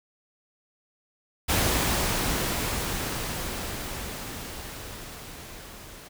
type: noise with level ramp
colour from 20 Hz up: pink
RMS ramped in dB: -23 to -45 dBFS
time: 1.48-6.09 s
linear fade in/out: 20 ms
effects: none